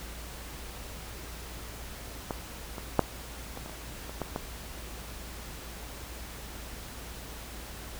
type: clicks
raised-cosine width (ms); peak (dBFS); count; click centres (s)
1; -17 / -23 / -6 / -24 / -27 / -29 / -26 / -17 / -17; 9; 2.308 / 2.782 / 2.993 / 3.574 / 3.661 / 3.696 / 4.095 / 4.217 / 4.361
effects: added 57 Hz sine -44 dBFS peak until 7.99 s + pink hiss -44 dBFS RMS until 7.99 s